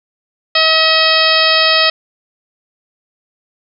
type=harmonic tone; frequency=639 Hz; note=D#5; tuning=46 cents sharp; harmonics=1 / 2 / 3 / 4 / 5 / 6 / 7 / 8; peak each=-17 / -17 / -17 / -17 / -17 / -17 / -17 / -17 dBFS; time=0.55-1.9 s; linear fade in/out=5 ms; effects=none